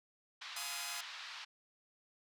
white band-pass noise, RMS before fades -48 dBFS, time 0.41-1.45 s, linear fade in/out 10 ms, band 950 to 4400 Hz, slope 24 dB/octave
5% pulse chord, F half-diminished seventh, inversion none, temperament just, 698.5 / 838.1 / 1005.8 / 1257.2 Hz, F5 / Ab5 / Cb6 / Eb6, 0 / +16 / +31 / +18 cents, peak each -36 dBFS, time 0.56-1.01 s, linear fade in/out 5 ms
effects none

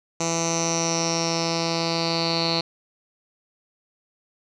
10% pulse tone with low-pass filter sweep, 166.2 Hz, E3, 15 cents sharp, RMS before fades -24 dBFS, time 0.2-2.61 s, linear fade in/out 5 ms, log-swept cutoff 6500 to 4300 Hz, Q 9.8, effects none

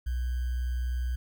sine tone with sample-and-hold, 61.74 Hz, B1, in tune, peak -27 dBFS, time 0.06-1.16 s, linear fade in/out 10 ms, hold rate 1575 Hz, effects none

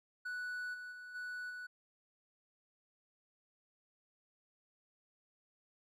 triangle tone with level steps, 1480 Hz, F#6, in tune, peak -37 / -43 / -46 / -39 / -42 dBFS, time 0.25-1.67 s, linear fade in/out 10 ms, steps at 0.73 / 0.91 / 1.14 / 1.49 s, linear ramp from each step 20 ms, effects none

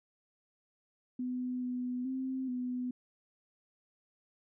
sine tone with pitch steps, 250.8 / 249 / 261.8 / 249.5 Hz, B3 / B3 / C4 / B3, +27 / +14 / +1 / +18 cents, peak -33 dBFS, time 1.19-2.91 s, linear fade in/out 5 ms, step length 430 ms, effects none

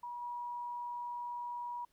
sine tone with level steps, 964 Hz, B5, 42 cents flat, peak -40 / -38 dBFS, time 0.03-1.85 s, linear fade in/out 5 ms, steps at 0.21 s, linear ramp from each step 20 ms, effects pink hiss -75 dBFS RMS until 1.92 s

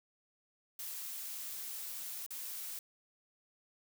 blue noise with dropouts, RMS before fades -43 dBFS, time 0.79-2.79 s, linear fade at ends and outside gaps 2 ms, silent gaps 2.264-2.306 s, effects none

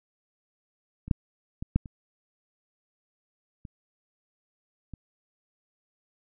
clicks, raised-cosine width 5 ms, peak -26 / -10 / -21 / -9 / -29 / -28 / -27 dBFS, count 7, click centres 1.08 / 1.112 / 1.625 / 1.76 / 1.858 / 3.652 / 4.937 s, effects none

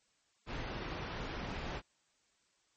pink low-pass noise, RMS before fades -41 dBFS, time 0.46-1.82 s, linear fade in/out 50 ms, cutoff 3100 Hz, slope 12 dB/octave, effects white hiss -74 dBFS RMS until 2.76 s + MP3 32 kbps

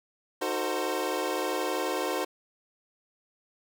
25% pulse chord, D# diminished seventh, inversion none, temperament equal with one note detuned, 311.1 / 370 / 451.3 / 523.3 Hz, D#4 / F#4 / A4 / C5, 0 / 0 / +44 / 0 cents, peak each -31 / -29 / -31 / -29 dBFS, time 0.41-2.25 s, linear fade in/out 10 ms, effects none

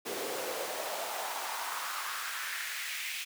pink noise with high-pass filter sweep, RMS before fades -37 dBFS, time 0.05-3.25 s, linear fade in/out 20 ms, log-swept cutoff 380 to 2500 Hz, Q 2.8, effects none

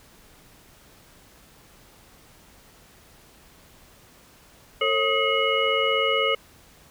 sine tone cluster, 448.2 / 544 / 1259 / 2158 / 2924 Hz, A4 / C#5 / D#6 / C#7 / F#7, +32 / -33 / +20 / -47 / -21 cents, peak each -26 dBFS, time 4.81-6.35 s, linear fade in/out 5 ms, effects pink hiss -53 dBFS RMS until 6.9 s

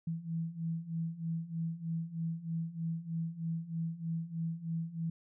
sine beating tone pair, 162.9 / 166.1 Hz, E3 / E3, -20 / +13 cents, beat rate 3.2 Hz, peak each -39 / -36 dBFS, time 0.07-5.1 s, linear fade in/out 5 ms, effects none

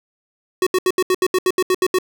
square tone bursts, 370 Hz, F#4, in tune, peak -14 dBFS, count 12, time 0.62-1.986 s, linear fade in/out 2 ms, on 46 ms, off 74 ms, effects none

